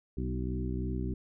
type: harmonic tone with a mistuned harmonic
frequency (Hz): 63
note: B1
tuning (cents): +35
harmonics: 1 / 2 / 3 / 4 / 5 / 6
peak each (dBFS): -34 / -37 / -39 / -40 / -41 / -42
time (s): 0.17-1.14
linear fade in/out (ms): 5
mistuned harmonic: 4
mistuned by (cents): -25
effects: none